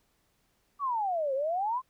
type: exponential two-way sweep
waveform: sine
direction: down then up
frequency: 1174.7 to 520 to 1069 Hz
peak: -27 dBFS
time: 0.79-1.82 s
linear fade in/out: 50 ms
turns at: 1.34 s
effects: pink hiss -72 dBFS RMS until 1.89 s